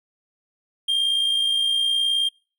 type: tone with amplitude modulation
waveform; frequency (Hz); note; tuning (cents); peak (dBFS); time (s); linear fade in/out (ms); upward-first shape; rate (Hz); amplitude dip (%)
triangle; 3200; G7; +35; -15; 0.88-2.29; 10; sine; 59.2; 40
effects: noise-tail reverb RT60 0.4 s tail -26 dB re dry